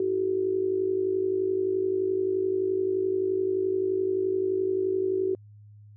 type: tone with amplitude modulation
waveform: sine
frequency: 377.6 Hz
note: F#4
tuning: 35 cents sharp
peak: -20 dBFS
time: 0-5.35 s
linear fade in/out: 2 ms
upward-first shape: sine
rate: 51.6 Hz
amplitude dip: 70%
effects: added 104 Hz sine -47 dBFS peak until 5.96 s